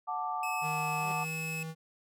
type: chord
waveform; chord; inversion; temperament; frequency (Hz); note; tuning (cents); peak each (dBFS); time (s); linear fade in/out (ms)
sine; D major; first; just; 734.2 / 881 / 1174.7; F#5 / A5 / D6; -14 / +2 / 0; -36; 0.07-1.25; 20
type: tone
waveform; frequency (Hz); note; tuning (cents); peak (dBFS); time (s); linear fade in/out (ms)
45% pulse; 2585; E7; -34; -36; 0.43-1.63; 2
type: tone with pitch glide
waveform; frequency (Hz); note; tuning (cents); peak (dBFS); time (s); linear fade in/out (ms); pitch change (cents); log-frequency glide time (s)
square; 155.56 to 160.77; D#3 to E3; 0 to -43; -38; 0.61-1.75; 50; +57; 0.95-1.36
type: tone with exponential growth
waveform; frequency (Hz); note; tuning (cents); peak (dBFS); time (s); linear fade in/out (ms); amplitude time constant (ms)
15% pulse; 192.7; G3; -29; -35; 0.82-1.12; 2; 64
effects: none